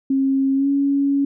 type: tone with pitch glide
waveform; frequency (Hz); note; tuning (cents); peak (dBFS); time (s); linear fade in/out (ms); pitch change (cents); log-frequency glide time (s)
sine; 269.9 to 279.3; C#4 to C#4; -46 to +13; -15; 0.1-1.25; 5; +59; 0.55-0.68
effects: none